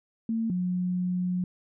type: tone pair in turn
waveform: sine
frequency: 225.8 / 180.62 Hz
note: A3 / F#3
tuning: +45 / -41 cents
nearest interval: major third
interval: 386 cents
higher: first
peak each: -25 / -25 dBFS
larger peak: neither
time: 0.29-0.5 / 0.5-1.44 s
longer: second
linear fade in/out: 2 ms
effects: none